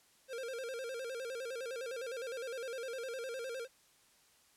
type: tone with vibrato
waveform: square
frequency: 495.4 Hz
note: B4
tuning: 5 cents sharp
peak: -40 dBFS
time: 0.28-3.68 s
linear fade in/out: 50 ms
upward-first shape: square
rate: 9.8 Hz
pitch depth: 110 cents each way
effects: white hiss -67 dBFS RMS until 4.56 s + low-pass 11000 Hz 12 dB/octave